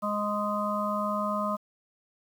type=harmonic tone; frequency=207.7 Hz; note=G#3; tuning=in tune; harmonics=1 / 3 / 5 / 6; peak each=-32 / -32 / -32 / -32 dBFS; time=0.02-1.57 s; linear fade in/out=20 ms; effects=9-bit